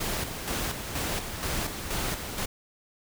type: noise with tremolo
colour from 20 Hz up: pink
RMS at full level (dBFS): -30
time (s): 0-2.46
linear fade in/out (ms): 10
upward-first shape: square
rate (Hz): 2.1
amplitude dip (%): 50
effects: none